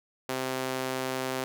sawtooth tone with high-pass filter, 130.3 Hz, C3, 7 cents flat, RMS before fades -32 dBFS, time 0.29-1.44 s, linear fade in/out 0 ms, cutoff 360 Hz, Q 0.83, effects none

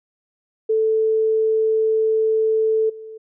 sine tone with level steps, 440 Hz, A4, in tune, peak -15 / -33 dBFS, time 0.69-3.18 s, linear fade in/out 10 ms, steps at 2.89 s, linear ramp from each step 10 ms, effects none

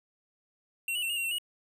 square tone with pitch steps, 2731 / 2930 / 2706 / 2852 / 2748 / 2706 / 2899 Hz, F7 / F#7 / E7 / F7 / F7 / E7 / F#7, -39 / -18 / +45 / +36 / -29 / +45 / -36 cents, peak -30 dBFS, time 0.88-1.384 s, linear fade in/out 2 ms, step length 72 ms, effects none

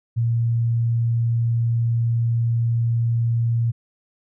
sine tone, 116.54 Hz, A#2, in tune, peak -17 dBFS, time 0.16-3.72 s, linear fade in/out 20 ms, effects none

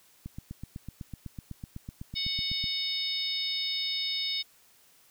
click train, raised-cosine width 5 ms, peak -26 dBFS, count 20, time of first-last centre 0.26-2.641 s, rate 7.98 Hz
harmonic tone, 740 Hz, F#5, in tune, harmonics 3 / 4 / 5 / 6 / 7, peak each -39 / -40 / -31 / -40 / -35 dBFS, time 2.15-4.43 s, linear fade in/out 20 ms
effects white hiss -61 dBFS RMS until 5.1 s

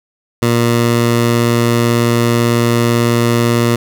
15% pulse tone, 118.1 Hz, A#2, 23 cents sharp, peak -4 dBFS, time 0.42-3.76 s, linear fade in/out 5 ms, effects none

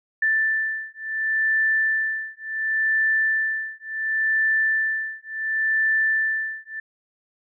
sine beating tone pair, 1766 / 1766.7 Hz, A6 / A6, +6 / +7 cents, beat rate 0.7 Hz, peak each -23 dBFS, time 0.22-6.8 s, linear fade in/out 5 ms, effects none

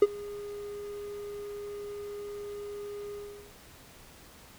triangle tone with ADSR envelope, 410 Hz, G#4, 22 cents flat, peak -11 dBFS, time 0.02-3.53 s, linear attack 4 ms, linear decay 37 ms, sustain -24 dB, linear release 410 ms, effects pink hiss -53 dBFS RMS until 4.58 s

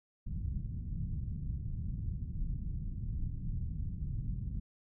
pink low-pass noise, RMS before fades -37 dBFS, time 0.26-4.6 s, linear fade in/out 10 ms, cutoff 170 Hz, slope 24 dB/octave, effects none

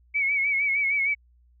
sine tone with vibrato, 2236 Hz, C#7, 14 cents sharp, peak -21 dBFS, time 0.14-1.15 s, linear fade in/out 20 ms, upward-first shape sine, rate 6.5 Hz, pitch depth 59 cents each way, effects added 60 Hz sine -56 dBFS peak until 1.6 s

